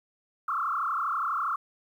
sine tone with frequency modulation, 1240 Hz, D#6, 6 cents flat, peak -26 dBFS, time 0.48-1.56 s, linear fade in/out 5 ms, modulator 32.3 Hz, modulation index 4.8, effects 10-bit

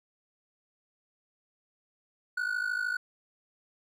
triangle ring-modulated tone, 1474 Hz, F#6, 7 cents flat, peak -24 dBFS, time 2.37-2.97 s, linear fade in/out 5 ms, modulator 26.6 Hz, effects none

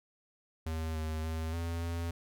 square tone with pitch steps, 80.2 / 78.8 / 80.3 / 84 / 84.5 Hz, E2 / D#2 / E2 / E2 / E2, -47 / +23 / -45 / +33 / +43 cents, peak -34 dBFS, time 0.66-2.11 s, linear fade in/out 5 ms, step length 290 ms, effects none

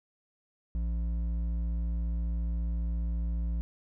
sine tone with hard clipping, 57.3 Hz, A#1, 29 cents flat, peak -30 dBFS, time 0.75-3.61 s, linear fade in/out 0 ms, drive 7 dB, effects none

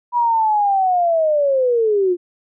sine linear sweep, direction down, 976 to 344.4 Hz, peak -13 dBFS, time 0.12-2.17 s, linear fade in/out 50 ms, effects none

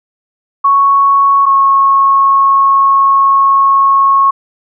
sine tone pair in turn, 1108.7 / 1096 Hz, C#6 / C#6, 0 / -20 cents, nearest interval unison, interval 20 cents, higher first, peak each -5 dBFS, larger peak neither, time 0.64-1.46 / 1.46-4.31 s, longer second, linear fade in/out 10 ms, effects none

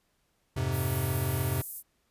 square chord, F minor, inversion none, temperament equal, 87.31 / 103.83 / 130.81 Hz, F2 / Ab2 / C3, 0 / 0 / 0 cents, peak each -34 / -34 / -31 dBFS, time 0.56-1.62 s, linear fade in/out 10 ms
pink high-pass noise, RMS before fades -37 dBFS, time 0.71-1.83 s, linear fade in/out 50 ms, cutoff 11000 Hz, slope 24 dB/octave
effects pink hiss -73 dBFS RMS until 2.1 s + resampled to 32000 Hz

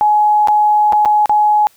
sine tone with dropouts, 842 Hz, G#5, 24 cents sharp, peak -8 dBFS, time 0.01-1.67 s, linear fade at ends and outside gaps 0 ms, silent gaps 0.474-0.484 / 0.924-0.931 / 1.05-1.057 / 1.258-1.295 s, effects white hiss -51 dBFS RMS until 1.76 s

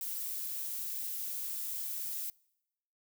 violet noise, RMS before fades -38 dBFS, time 0.01-2.3 s, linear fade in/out 2 ms, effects noise-tail reverb RT60 0.9 s tail -26 dB re dry

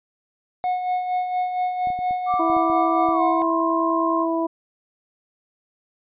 triangle tone with tremolo, 729 Hz, F#5, 26 cents flat, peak -17 dBFS, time 0.64-3.42 s, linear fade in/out 0 ms, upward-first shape sine, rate 4.3 Hz, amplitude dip 50%
clicks, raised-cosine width 3 ms, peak -27 dBFS, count 9, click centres 1.872 / 1.903 / 1.99 / 2.109 / 2.34 / 2.5 / 2.567 / 2.7 / 3.088 s
sine tone with pitch glide, 1174.7 to 1058.7 Hz, D6 to C6, 0 to +20 cents, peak -22 dBFS, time 2.26-4.27 s, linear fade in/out 50 ms, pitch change -180 cents, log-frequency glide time 3.12-3.22 s
harmonic tone, 329.6 Hz, E4, in tune, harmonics 1 / 2 / 3, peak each -22 / -25 / -27 dBFS, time 2.39-4.47 s, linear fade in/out 10 ms
effects resampled to 8000 Hz

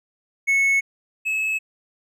triangle tone pair in turn, 2200 / 2588 Hz, C#7 / E7, -14 / -32 cents, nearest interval minor third, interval 282 cents, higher second, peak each -14 / -19 dBFS, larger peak first, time 0.47-0.81 / 1.25-1.59 s, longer neither, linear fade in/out 20 ms, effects none

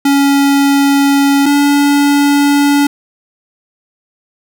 square tone pair in turn, 279.7 / 285.7 Hz, C#4 / D4, +16 / -48 cents, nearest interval unison, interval 36 cents, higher second, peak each -8 dBFS, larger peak neither, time 0.05-1.46 / 1.46-2.87 s, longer neither, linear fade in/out 5 ms, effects none

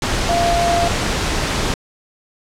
sine tone in noise, 689 Hz, F5, 24 cents flat, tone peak -15 dBFS, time 0.29-0.88 s, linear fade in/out 2 ms, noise pink, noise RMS -19 dBFS, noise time 0.02-1.74 s, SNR +1 dB, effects low-pass 7000 Hz 12 dB/octave

